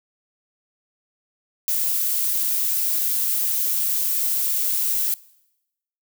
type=noise; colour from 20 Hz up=violet; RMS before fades=-22 dBFS; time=1.68-5.14 s; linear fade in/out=0 ms; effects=noise-tail reverb RT60 0.9 s tail -22 dB re dry